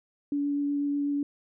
sine tone with vibrato, 286.3 Hz, D4, 44 cents flat, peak -25 dBFS, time 0.32-1.23 s, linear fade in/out 2 ms, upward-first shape triangle, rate 8.1 Hz, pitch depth 9 cents each way, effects none

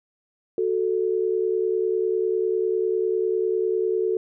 sine tone pair together, 370 / 440 Hz, F#4 / A4, 0 / 0 cents, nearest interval minor third, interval 300 cents, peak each -23 dBFS, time 0.58-4.17 s, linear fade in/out 2 ms, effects none

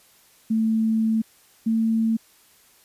sine tone pair in turn, 221.9 / 224.3 Hz, A3 / A3, +15 / +34 cents, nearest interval unison, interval 19 cents, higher second, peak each -18 dBFS, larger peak neither, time 0.5-1.22 / 1.66-2.17 s, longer first, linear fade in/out 10 ms, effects white hiss -56 dBFS RMS until 2.84 s + resampled to 32000 Hz

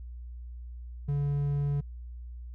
triangle tone, 143.1 Hz, D3, 45 cents flat, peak -24 dBFS, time 1.08-1.81 s, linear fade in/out 10 ms, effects added 60 Hz sine -39 dBFS peak until 2.54 s

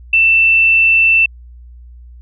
sine tone, 2670 Hz, E7, 22 cents sharp, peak -7 dBFS, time 0.13-1.26 s, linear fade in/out 5 ms, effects added 60 Hz sine -34 dBFS peak until 2.21 s

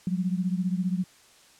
sine beating tone pair, 178.9 / 193.9 Hz, F3 / G3, +42 / -19 cents, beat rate 15 Hz, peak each -26 / -29 dBFS, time 0.07-1.04 s, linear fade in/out 2 ms, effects white hiss -56 dBFS RMS until 1.59 s + low-pass 9000 Hz 12 dB/octave

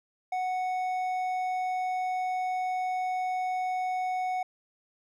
triangle tone with hard clipping, 739 Hz, F#5, 2 cents flat, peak -29 dBFS, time 0.32-4.43 s, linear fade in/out 5 ms, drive 9 dB, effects none

